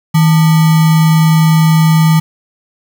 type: tone with sample-and-hold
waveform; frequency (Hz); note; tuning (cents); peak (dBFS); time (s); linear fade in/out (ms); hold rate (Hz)
sine; 159.6; D#3; +44; -5; 0.14-2.2; 10; 1050
effects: none